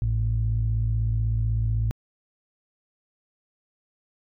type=tone pair together; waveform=sine; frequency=54.31 / 110.4 Hz; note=A1 / A2; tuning=-22 / +6 cents; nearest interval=octave; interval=1228 cents; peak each=-24 / -22 dBFS; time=0.02-1.91 s; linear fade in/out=0 ms; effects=tanh soft clip ceiling -15 dBFS